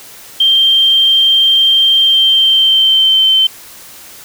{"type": "tone with pitch glide", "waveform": "sine", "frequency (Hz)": [3163, 3093], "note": ["G7", "G7"], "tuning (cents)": [15, -24], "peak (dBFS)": -6, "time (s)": [0.4, 3.47], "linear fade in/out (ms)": 5, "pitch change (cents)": -39, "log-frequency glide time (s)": [1.99, 3.34], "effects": ["white hiss -35 dBFS RMS until 4.24 s"]}